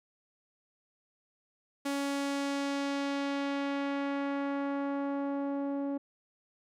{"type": "tone with low-pass filter sweep", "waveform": "sawtooth", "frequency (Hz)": 280, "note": "C#4", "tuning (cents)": 18, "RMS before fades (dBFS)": -33, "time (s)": [1.85, 5.98], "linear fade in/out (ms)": 10, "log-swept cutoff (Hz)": [12000, 580], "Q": 0.83, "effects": []}